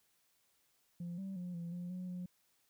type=tone with pitch steps; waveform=sine; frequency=173.2 / 193.1 / 178.4 / 170.4 / 176.6 / 182.3 / 179.6 Hz; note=F3 / G3 / F3 / F3 / F3 / F#3 / F3; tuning=-14 / -26 / +37 / -42 / +20 / -25 / +49 cents; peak=-38 dBFS; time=1-2.26 s; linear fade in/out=5 ms; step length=180 ms; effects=tanh soft clip ceiling -38 dBFS + white hiss -75 dBFS RMS until 2.69 s